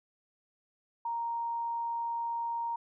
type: tone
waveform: sine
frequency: 932.3 Hz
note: A#5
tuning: in tune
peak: -31 dBFS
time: 1.05-2.76 s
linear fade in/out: 5 ms
effects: none